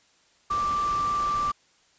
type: tone in noise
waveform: sine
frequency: 1174.7 Hz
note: D6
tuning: in tune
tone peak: -23 dBFS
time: 0.5-1.52 s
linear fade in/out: 10 ms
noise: pink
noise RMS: -38 dBFS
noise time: 0.5-1.52 s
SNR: +12 dB
effects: white hiss -62 dBFS RMS until 1.98 s + resampled to 16000 Hz